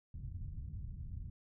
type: low-pass noise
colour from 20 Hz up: white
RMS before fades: -44 dBFS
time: 0.14-1.3 s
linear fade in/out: 5 ms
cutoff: 120 Hz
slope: 24 dB/octave
effects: none